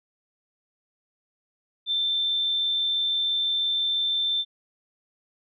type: tone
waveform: sine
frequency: 3557 Hz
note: A7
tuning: 18 cents sharp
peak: -22 dBFS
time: 1.86-4.45 s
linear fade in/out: 50 ms
effects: none